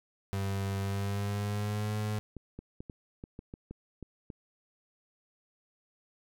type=tone with pitch glide; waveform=35% pulse; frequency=98 to 106.25 Hz; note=G2 to G#2; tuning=0 to +40 cents; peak=-29 dBFS; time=0.33-2.19 s; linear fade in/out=0 ms; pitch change=+140 cents; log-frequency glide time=0.81-1.94 s
type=clicks; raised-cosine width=3 ms; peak=-29 dBFS; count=10; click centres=2.367 / 2.59 / 2.805 / 2.898 / 3.239 / 3.391 / 3.539 / 3.71 / 4.027 / 4.302 s
effects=none

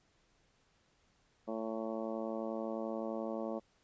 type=harmonic tone; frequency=111.5 Hz; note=A2; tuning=23 cents sharp; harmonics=2 / 3 / 4 / 5 / 6 / 7 / 8 / 9 / 10; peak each=-41 / -43 / -45 / -41 / -45 / -52 / -51 / -57 / -52 dBFS; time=1.47-3.6 s; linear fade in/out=20 ms; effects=pink hiss -72 dBFS RMS until 3.83 s + resampled to 16000 Hz

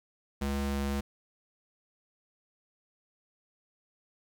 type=ring-modulated tone; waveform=square; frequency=139.2 Hz; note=C#3; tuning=8 cents sharp; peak=-27 dBFS; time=0.41-1.01 s; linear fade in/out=10 ms; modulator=69 Hz; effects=11-bit

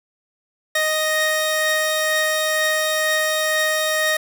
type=tone pair together; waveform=sawtooth; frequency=622.3 / 1864.8 Hz; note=D#5 / A#6; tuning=0 / 0 cents; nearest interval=octave + perfect fifth; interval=1900 cents; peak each=-17 dBFS; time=0.75-4.17 s; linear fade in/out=5 ms; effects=none

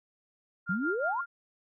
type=tone with tremolo; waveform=sine; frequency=1400 Hz; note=F6; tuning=4 cents sharp; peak=-28 dBFS; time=0.66-1.26 s; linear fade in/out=50 ms; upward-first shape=sine; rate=5.5 Hz; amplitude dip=80%
type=exponential sweep; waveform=sine; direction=up; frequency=168.2 to 1125 Hz; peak=-29 dBFS; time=0.69-1.21 s; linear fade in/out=5 ms
effects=none

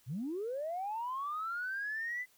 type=linear sweep; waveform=sine; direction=up; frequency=104.8 to 2025 Hz; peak=-34 dBFS; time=0.06-2.26 s; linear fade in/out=50 ms; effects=tanh soft clip ceiling -30 dBFS + white hiss -67 dBFS RMS until 2.37 s

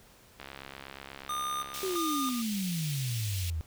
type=click train; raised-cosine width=0.3 ms; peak=-26 dBFS; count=107; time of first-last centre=0.4-1.952 s; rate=68.3 Hz
type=tone with tremolo; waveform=square; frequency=1214 Hz; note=D#6; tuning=43 cents flat; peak=-32 dBFS; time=1.29-2.42 s; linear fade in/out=5 ms; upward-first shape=square; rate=1.5 Hz; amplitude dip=70%
type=high-pass noise; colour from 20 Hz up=pink; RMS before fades=-40 dBFS; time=1.74-3.5 s; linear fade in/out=0 ms; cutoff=2500 Hz; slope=24 dB/octave
type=exponential sweep; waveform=sine; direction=down; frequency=389.8 to 76.9 Hz; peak=-30 dBFS; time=1.83-3.61 s; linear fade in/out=0 ms
effects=pink hiss -58 dBFS RMS until 3.66 s

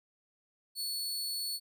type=tone; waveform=sawtooth; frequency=4417 Hz; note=C#8; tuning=7 cents flat; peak=-31 dBFS; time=0.75-1.6 s; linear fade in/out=50 ms; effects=none

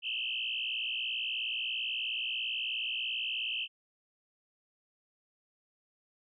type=tone with frequency modulation; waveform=sine; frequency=2868 Hz; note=F7; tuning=45 cents sharp; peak=-32 dBFS; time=0.02-3.68 s; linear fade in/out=50 ms; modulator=58.5 Hz; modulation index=4.6; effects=none

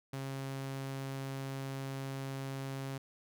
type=tone; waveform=sawtooth; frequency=135.4 Hz; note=C#3; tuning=40 cents flat; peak=-34 dBFS; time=0.13-2.98 s; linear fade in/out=5 ms; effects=none

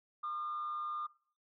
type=tone with frequency modulation; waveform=sine; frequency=1210 Hz; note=D#6; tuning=49 cents flat; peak=-35 dBFS; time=0.23-1.07 s; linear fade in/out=10 ms; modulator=139 Hz; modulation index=0.31; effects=noise-tail reverb RT60 0.5 s tail -22 dB re dry + tanh soft clip ceiling -32 dBFS

